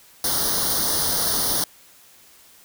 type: noise with comb filter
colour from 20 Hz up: white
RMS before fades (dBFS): -22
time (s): 0.24-1.64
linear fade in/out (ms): 2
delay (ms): 0.2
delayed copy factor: +1
effects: white hiss -51 dBFS RMS until 2.64 s

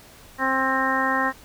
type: harmonic tone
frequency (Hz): 264.3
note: C4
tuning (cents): +18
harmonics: 1 / 2 / 3 / 4 / 5 / 6 / 7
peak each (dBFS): -28 / -30 / -28 / -25 / -30 / -29 / -25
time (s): 0.38-1.33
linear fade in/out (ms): 50
effects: pink hiss -48 dBFS RMS until 1.44 s

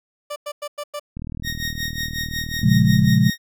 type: tone bursts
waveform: 30% pulse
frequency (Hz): 587.3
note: D5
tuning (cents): 0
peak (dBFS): -24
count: 5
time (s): 0.3-0.997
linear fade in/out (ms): 10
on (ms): 61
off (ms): 98
type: click train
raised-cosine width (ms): 5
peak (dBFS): -19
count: 77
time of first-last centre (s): 1.17-3.099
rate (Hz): 39.4
type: tone with tremolo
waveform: 20% pulse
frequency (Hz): 1863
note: A#6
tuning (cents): -2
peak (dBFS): -18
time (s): 1.43-3.38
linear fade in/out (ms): 50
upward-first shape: sine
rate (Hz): 5.5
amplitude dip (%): 80
type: chord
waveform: sine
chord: Bb minor seventh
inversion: none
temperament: equal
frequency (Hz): 116.54 / 138.59 / 174.61 / 207.7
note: Bb2 / Db3 / F3 / Ab3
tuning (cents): 0 / 0 / 0 / 0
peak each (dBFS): -18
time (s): 2.63-3.3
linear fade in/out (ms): 5
effects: none

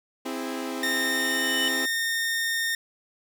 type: chord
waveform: sawtooth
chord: C augmented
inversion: none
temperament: equal with one note detuned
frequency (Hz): 261.6 / 329.6 / 411.5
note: C4 / E4 / G#4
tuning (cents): 0 / 0 / -16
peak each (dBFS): -28 / -31 / -33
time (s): 0.25-1.86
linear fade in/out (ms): 10
type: tone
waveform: sawtooth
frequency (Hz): 1831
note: A#6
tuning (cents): -32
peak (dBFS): -21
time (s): 0.83-2.75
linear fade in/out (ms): 2
type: tone with exponential growth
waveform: triangle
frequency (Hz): 2983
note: F#7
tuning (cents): +13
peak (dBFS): -22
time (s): 0.85-1.68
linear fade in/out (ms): 0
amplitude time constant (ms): 180
effects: none

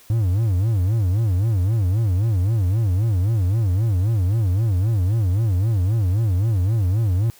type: tone with vibrato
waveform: triangle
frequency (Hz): 101.1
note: G#2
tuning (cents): -46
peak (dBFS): -14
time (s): 0.1-7.3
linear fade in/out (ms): 0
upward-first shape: sine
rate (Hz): 3.8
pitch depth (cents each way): 240
effects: white hiss -50 dBFS RMS until 7.39 s

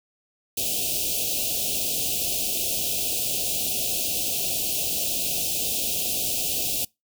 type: band-stop noise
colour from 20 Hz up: white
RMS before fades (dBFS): -26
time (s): 0.57-6.85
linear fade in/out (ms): 5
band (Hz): 760 to 2500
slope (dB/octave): 96
effects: noise-tail reverb RT60 0.2 s tail -25 dB re dry

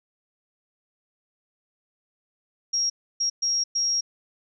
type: tone bursts at uneven times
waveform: sine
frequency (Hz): 5600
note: F8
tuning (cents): +4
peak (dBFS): -21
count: 4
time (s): 2.73-2.9 / 3.2-3.3 / 3.42-3.64 / 3.75-4.01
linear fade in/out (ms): 10
effects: none

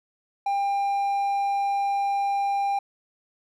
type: tone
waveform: triangle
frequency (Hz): 798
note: G5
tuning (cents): +31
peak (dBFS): -20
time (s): 0.46-2.79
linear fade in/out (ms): 5
effects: none

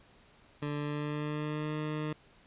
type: tone with pitch glide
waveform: 20% pulse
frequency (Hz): 146.83 to 152.71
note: D3 to D#3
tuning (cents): 0 to -32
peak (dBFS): -28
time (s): 0.62-2.13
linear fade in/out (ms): 5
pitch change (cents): +68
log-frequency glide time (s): 0.78-1.75
effects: pink hiss -61 dBFS RMS until 2.46 s + resampled to 8000 Hz

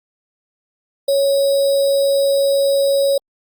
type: tone with sample-and-hold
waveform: sine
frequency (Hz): 554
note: C#5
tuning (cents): -1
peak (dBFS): -12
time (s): 1.08-3.18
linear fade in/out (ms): 5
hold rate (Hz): 4410
effects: Opus 48 kbps

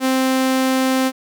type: tone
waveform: sawtooth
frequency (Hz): 261.6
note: C4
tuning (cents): 0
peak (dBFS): -11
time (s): 0-1.12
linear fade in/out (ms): 50
effects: none

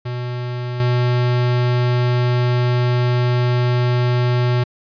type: tone with level steps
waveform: square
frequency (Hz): 123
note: B2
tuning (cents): -7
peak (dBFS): -23 / -15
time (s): 0.05-4.64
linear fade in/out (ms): 10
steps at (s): 0.8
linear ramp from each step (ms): 2
effects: resampled to 11025 Hz

